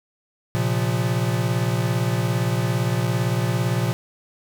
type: chord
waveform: square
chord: Bb suspended second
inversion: none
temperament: equal with one note detuned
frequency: 116.54 / 134.18 / 174.61 Hz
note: Bb2 / C3 / F3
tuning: 0 / +44 / 0 cents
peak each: -23 / -26 / -27 dBFS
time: 0.55-3.93 s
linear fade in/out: 0 ms
effects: none